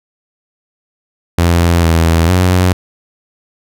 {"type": "tone with pitch steps", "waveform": "sawtooth", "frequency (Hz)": [85.4, 82.6, 91], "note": ["F2", "E2", "F#2"], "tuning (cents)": [-38, 4, -28], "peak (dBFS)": -4, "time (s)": [1.38, 2.73], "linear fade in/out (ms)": 5, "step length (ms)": 450, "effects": []}